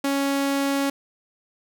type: tone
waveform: sawtooth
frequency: 277.5 Hz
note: C#4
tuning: 2 cents sharp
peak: -17 dBFS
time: 0.04-0.9 s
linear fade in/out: 5 ms
effects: none